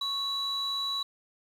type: tone pair together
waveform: sine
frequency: 1101 / 3924 Hz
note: C#6 / B7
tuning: -12 / -12 cents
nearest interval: octave + minor seventh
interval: 2200 cents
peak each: -35 / -28 dBFS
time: 0.01-1.03 s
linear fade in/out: 5 ms
effects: tanh soft clip ceiling -25 dBFS + 9-bit